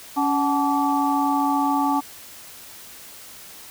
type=tone cluster; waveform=sine; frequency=280.2 / 750 / 865 / 1153 Hz; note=C#4 / F#5 / A5 / D6; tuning=+19 / +23 / -30 / -32 cents; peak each=-22 / -27 / -22 / -26 dBFS; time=0.16-2.01 s; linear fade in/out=20 ms; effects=white hiss -42 dBFS RMS until 3.7 s